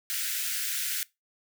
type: high-pass noise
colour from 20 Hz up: white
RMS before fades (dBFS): -31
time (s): 0.1-1.03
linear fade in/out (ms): 0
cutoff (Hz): 1400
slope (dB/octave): 96
effects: noise-tail reverb RT60 0.2 s tail -21 dB re dry